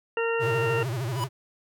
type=harmonic tone; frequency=460.1 Hz; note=A#4; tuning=23 cents flat; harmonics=1 / 2 / 3 / 4 / 6; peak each=-25 / -34 / -33 / -35 / -33 dBFS; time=0.17-0.83 s; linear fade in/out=2 ms
type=tone with vibrato; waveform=square; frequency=123.47 Hz; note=B2; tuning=in tune; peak=-28 dBFS; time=0.39-1.29 s; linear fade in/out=50 ms; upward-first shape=sine; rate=13 Hz; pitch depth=200 cents each way
type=tone with exponential growth; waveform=square; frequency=987.8 Hz; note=B5; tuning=in tune; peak=-26 dBFS; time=1.03-1.24 s; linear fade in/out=1 ms; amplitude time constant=44 ms
effects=none

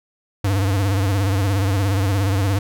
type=tone with vibrato; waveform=square; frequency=97.9 Hz; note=G2; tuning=2 cents flat; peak=-17 dBFS; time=0.44-2.59 s; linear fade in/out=5 ms; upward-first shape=sine; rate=17 Hz; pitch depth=91 cents each way; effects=none

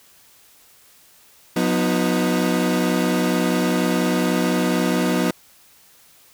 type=chord; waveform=30% pulse; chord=B major; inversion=second; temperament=equal with one note detuned; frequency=180.56 / 246.9 / 311.1 Hz; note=F#3 / B3 / D#4; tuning=-42 / 0 / 0 cents; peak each=-19 / -19 / -21 dBFS; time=1.56-5.31 s; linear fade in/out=5 ms; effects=white hiss -52 dBFS RMS until 6.33 s

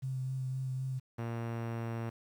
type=tone with vibrato; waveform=sine; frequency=130.81 Hz; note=C3; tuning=in tune; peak=-33 dBFS; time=0.02-1 s; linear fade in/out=20 ms; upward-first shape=sine; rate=3.9 Hz; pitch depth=18 cents each way
type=tone with pitch glide; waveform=sawtooth; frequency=116.54 to 115.27 Hz; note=A#2 to A#2; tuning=0 to -19 cents; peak=-31 dBFS; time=1.18-2.1 s; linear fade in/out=10 ms; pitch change=-19 cents; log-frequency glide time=1.29-1.92 s
effects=low-pass 2000 Hz 12 dB/octave + 10-bit

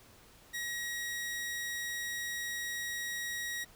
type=tone; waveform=sawtooth; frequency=1900 Hz; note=A#6; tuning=33 cents sharp; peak=-32 dBFS; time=0.53-3.65 s; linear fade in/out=20 ms; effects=pink hiss -59 dBFS RMS until 3.75 s

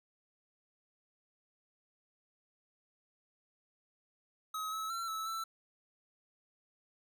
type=tone with pitch steps; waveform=square; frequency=1274 / 1296 / 1351 / 1305 / 1330 Hz; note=D#6 / E6 / E6 / E6 / E6; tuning=+41 / -30 / +42 / -18 / +15 cents; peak=-37 dBFS; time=4.54-5.44 s; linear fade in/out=5 ms; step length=180 ms; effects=none

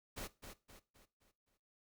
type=noise with echo; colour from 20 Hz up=pink; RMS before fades=-45 dBFS; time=0.16-0.28 s; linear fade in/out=20 ms; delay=260 ms; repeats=5; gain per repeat=-7 dB; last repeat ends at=1.58 s; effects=noise-tail reverb RT60 0.3 s tail -17 dB re dry

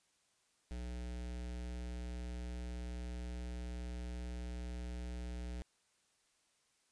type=tone with notch filter; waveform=square; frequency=60.6 Hz; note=B1; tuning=32 cents flat; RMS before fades=-43 dBFS; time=0.71-5.62 s; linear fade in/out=0 ms; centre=1100 Hz; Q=1.9; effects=white hiss -75 dBFS RMS until 6.91 s + resampled to 22050 Hz

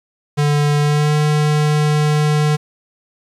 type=tone with pitch glide; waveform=square; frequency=146.83 to 150.35 Hz; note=D3 to D3; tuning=0 to +41 cents; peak=-13 dBFS; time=0.37-2.57 s; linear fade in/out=20 ms; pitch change=+41 cents; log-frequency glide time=0.8-1.14 s; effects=low-pass 9000 Hz 12 dB/octave + 8-bit

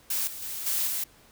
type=noise with level steps; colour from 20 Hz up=blue; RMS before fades=-28 / -39 / -35 / -27 / -30 dBFS; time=0.1-1.04 s; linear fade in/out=5 ms; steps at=0.27 / 0.42 / 0.66 / 0.87 s; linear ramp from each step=5 ms; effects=pink hiss -57 dBFS RMS until 1.31 s

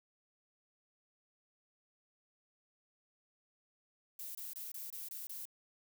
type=noise bursts; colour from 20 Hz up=violet; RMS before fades=-45 dBFS; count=7; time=4.19-5.454 s; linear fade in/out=2 ms; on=160 ms; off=24 ms; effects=none

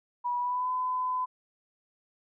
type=tone with pitch glide; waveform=sine; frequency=974 to 1010.7 Hz; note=B5 to B5; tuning=-24 to +40 cents; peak=-27 dBFS; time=0.24-1.26 s; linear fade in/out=20 ms; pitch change=+64 cents; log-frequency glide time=0.38-0.7 s; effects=none

